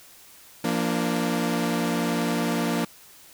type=chord; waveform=sawtooth; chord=Bb major; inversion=second; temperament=equal with one note detuned; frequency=172.21 / 233.1 / 293.7 Hz; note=F3 / Bb3 / D4; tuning=-24 / 0 / 0 cents; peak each=-24 / -22 / -25 dBFS; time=0.64-2.85 s; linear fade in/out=5 ms; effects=white hiss -50 dBFS RMS until 3.33 s